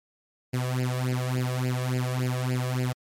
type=tone with flanger; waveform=sawtooth; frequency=126.6 Hz; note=B2; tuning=43 cents sharp; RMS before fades=-27 dBFS; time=0.53-2.93 s; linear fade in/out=10 ms; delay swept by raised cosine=0.41 to 1.81 ms; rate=3.5 Hz; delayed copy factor=+0.9; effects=MP3 64 kbps